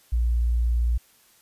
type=tone; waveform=sine; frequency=58.8 Hz; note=A#1; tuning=16 cents sharp; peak=-19 dBFS; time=0.12-0.98 s; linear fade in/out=10 ms; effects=white hiss -58 dBFS RMS until 1.41 s + resampled to 32000 Hz